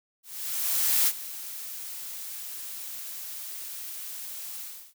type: noise with ADSR envelope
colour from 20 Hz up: blue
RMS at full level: -22 dBFS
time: 0.23-4.94 s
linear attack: 840 ms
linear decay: 52 ms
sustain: -16 dB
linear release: 330 ms
effects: none

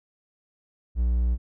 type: tone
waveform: triangle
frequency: 59.7 Hz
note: A#1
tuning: 42 cents sharp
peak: -18 dBFS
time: 0.95-1.38 s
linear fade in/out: 50 ms
effects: none

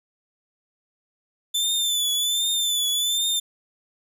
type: tone with vibrato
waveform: sawtooth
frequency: 3520 Hz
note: A7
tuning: in tune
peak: -18 dBFS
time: 1.54-3.4 s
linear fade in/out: 10 ms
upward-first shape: triangle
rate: 1.3 Hz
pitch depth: 67 cents each way
effects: none

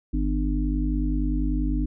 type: harmonic tone with a mistuned harmonic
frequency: 50.4 Hz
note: G1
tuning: 49 cents sharp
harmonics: 1 / 3 / 5 / 6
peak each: -23 / -33 / -29 / -29 dBFS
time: 0.13-1.86 s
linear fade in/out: 10 ms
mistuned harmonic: 3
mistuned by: +47 cents
effects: none

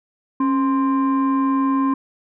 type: tone pair together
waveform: sine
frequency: 272.3 / 1046.5 Hz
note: C#4 / C6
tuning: -31 / 0 cents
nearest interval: octave + major seventh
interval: 2331 cents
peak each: -15 / -20 dBFS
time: 0.4-1.94 s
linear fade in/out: 5 ms
effects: tanh soft clip ceiling -12 dBFS

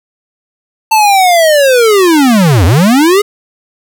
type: linear two-way sweep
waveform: square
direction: down then up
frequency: 894 to 77.78 to 424.3 Hz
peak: -5 dBFS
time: 0.91-3.22 s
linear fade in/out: 10 ms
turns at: 2.65 s
effects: none

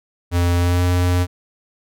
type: tone with pitch glide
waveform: square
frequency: 87.31 to 89.2 Hz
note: F2 to F2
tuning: 0 to +37 cents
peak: -15 dBFS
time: 0.31-1.27 s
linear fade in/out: 50 ms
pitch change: +37 cents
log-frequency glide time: 0.57-0.84 s
effects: none

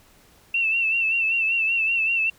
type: tone with vibrato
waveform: sine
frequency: 2683 Hz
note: E7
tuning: 30 cents sharp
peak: -19 dBFS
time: 0.54-2.3 s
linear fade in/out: 5 ms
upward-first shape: sine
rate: 5.2 Hz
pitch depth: 52 cents each way
effects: pink hiss -55 dBFS RMS until 2.38 s

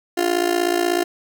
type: tone with amplitude modulation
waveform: 30% pulse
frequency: 350.2 Hz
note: F4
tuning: 5 cents sharp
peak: -11 dBFS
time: 0.17-1.04 s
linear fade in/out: 10 ms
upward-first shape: sine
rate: 56.4 Hz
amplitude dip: 85%
effects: none

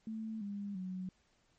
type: tone with pitch steps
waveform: sine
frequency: 220.4 / 202.1 / 185.33 Hz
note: A3 / G#3 / F#3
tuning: +3 / -47 / +3 cents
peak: -38 dBFS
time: 0.07-1.09 s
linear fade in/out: 2 ms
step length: 340 ms
effects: pink hiss -73 dBFS RMS until 1.58 s + MP3 32 kbps

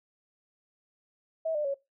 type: tone with pitch steps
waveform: sine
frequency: 645 / 598.3 / 555.1 Hz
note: E5 / D5 / C#5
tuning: -38 / +32 / +2 cents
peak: -27 dBFS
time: 1.45-1.744 s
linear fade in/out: 10 ms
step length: 98 ms
effects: noise-tail reverb RT60 0.2 s tail -19 dB re dry

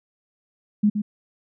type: tone with echo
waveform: sine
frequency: 208.6 Hz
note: G#3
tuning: 8 cents sharp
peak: -14 dBFS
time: 0.83-0.9 s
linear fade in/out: 10 ms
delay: 120 ms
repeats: 1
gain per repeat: -7 dB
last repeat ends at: 1.02 s
effects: none

